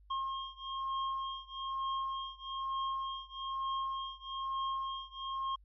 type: beating tone pair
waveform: square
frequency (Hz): 1072 / 1073.1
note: C6 / C6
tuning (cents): +42 / +43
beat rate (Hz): 1.1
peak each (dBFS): -39 / -40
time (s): 0.1-5.56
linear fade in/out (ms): 10
effects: added 50 Hz sine -58 dBFS peak until 5.64 s + resampled to 11025 Hz